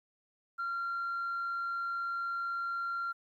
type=tone; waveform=sine; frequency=1379 Hz; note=F6; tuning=22 cents flat; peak=-31 dBFS; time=0.58-3.13 s; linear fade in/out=20 ms; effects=tanh soft clip ceiling -30 dBFS + 12-bit